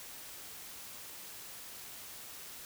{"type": "silence", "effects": ["white hiss -48 dBFS RMS until 2.65 s"]}